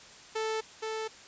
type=tone with echo; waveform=sawtooth; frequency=440 Hz; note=A4; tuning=in tune; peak=-26 dBFS; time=0.35-0.61 s; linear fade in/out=10 ms; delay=470 ms; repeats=1; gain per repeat=-3 dB; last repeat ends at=1.08 s; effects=white hiss -51 dBFS RMS until 1.27 s + resampled to 16000 Hz